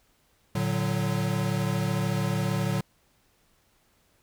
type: chord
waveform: square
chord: Bb augmented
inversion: none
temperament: equal with one note detuned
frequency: 113.81 / 146.83 / 185 Hz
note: Bb2 / D3 / F#3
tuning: -41 / 0 / 0 cents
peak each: -30 dBFS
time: 0.55-2.81 s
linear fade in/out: 5 ms
effects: pink hiss -66 dBFS RMS until 4.22 s